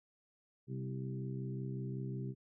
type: harmonic tone with a mistuned harmonic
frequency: 65.4 Hz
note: C2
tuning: in tune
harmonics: 2 / 3 / 4 / 5 / 6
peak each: -39 / -45 / -52 / -50 / -49 dBFS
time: 0.67-2.35 s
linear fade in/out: 50 ms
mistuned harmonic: 4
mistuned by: -20 cents
effects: none